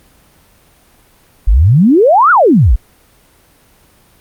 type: exponential two-way sweep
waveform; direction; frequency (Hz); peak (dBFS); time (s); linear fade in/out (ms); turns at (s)
sine; up then down; 43.04 to 1480 to 43.04; -4; 1.47-2.76; 10; 2.31
effects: pink hiss -48 dBFS RMS until 4.2 s + Opus 32 kbps